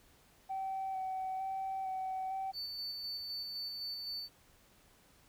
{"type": "tone with vibrato", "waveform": "sine", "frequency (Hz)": 763, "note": "G5", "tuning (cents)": -47, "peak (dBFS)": -34, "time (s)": [0.49, 2.52], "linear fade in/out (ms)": 20, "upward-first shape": "square", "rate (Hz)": 1.1, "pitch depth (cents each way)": 14}
{"type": "tone with tremolo", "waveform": "triangle", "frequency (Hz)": 4500, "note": "C#8", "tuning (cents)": 25, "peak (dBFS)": -36, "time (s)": [2.53, 4.29], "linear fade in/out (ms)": 50, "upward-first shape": "square", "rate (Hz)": 3.9, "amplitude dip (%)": 30}
{"effects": ["tanh soft clip ceiling -32 dBFS", "pink hiss -65 dBFS RMS until 5.28 s"]}